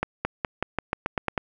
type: accelerating click train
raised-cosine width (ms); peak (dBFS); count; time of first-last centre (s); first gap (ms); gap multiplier
0.5; -9; 10; 0.03-1.378; 220; 0.9
effects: none